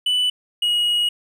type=tone pair in turn; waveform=triangle; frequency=2980 / 2897 Hz; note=F#7 / F#7; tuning=+12 / -37 cents; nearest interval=unison; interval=49 cents; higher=first; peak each=-15 dBFS; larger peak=neither; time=0.06-0.3 / 0.62-1.09 s; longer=second; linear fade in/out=5 ms; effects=none